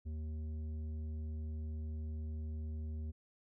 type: tone with tanh clipping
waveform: triangle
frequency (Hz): 77.78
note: D#2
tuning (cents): 0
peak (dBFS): -40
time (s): 0.05-3.12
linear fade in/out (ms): 20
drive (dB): 13
effects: none